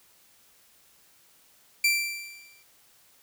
sawtooth tone with exponential decay, 2349 Hz, D7, in tune, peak -15 dBFS, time 1.84-2.63 s, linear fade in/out 5 ms, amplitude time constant 170 ms, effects white hiss -60 dBFS RMS until 3.22 s

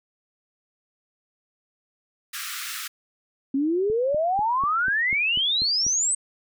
pink high-pass noise, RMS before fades -33 dBFS, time 2.33-2.88 s, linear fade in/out 10 ms, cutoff 1200 Hz, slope 96 dB/octave
sine exponential sweep, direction up, 264.1 to 8380 Hz, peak -20 dBFS, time 3.54-6.15 s, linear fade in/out 5 ms
click train, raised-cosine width 3 ms, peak -24 dBFS, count 9, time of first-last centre 3.9-5.866 s, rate 4.07 Hz
effects none

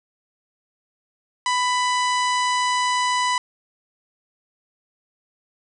harmonic tone, 994 Hz, B5, 11 cents sharp, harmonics 1 / 2 / 3 / 4 / 5 / 6 / 7 / 8 / 9, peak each -20 / -26 / -30 / -32 / -34 / -36 / -37 / -38 / -39 dBFS, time 1.46-3.38 s, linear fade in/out 2 ms, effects none

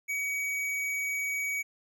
sine tone with tanh clipping, 2262 Hz, C#7, 34 cents sharp, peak -31 dBFS, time 0.08-1.63 s, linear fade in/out 20 ms, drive 14 dB, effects none

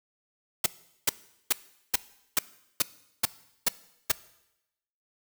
white noise bursts, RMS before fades -22 dBFS, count 9, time 0.64-4.118 s, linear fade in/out 5 ms, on 22 ms, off 410 ms, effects noise-tail reverb RT60 0.9 s tail -19 dB re dry

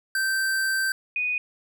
square / sine tone pair in turn, 1558 / 2480 Hz, G6 / D#7, -11 / -6 cents, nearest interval minor sixth, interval 805 cents, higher second, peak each -23 dBFS, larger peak neither, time 0.15-0.92 / 1.16-1.38 s, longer first, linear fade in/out 2 ms, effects none

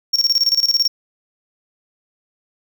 triangle tone with tremolo, 5520 Hz, F8, 21 cents flat, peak -10 dBFS, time 0.13-0.88 s, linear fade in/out 10 ms, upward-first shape square, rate 18 Hz, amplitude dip 80%, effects none

